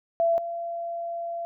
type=tone pair in turn; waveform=sine; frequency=672 / 681 Hz; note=E5 / F5; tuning=+33 / -44 cents; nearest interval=unison; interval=23 cents; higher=second; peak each=-19 / -29 dBFS; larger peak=first; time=0.2-0.38 / 0.38-1.45 s; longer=second; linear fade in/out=0 ms; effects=none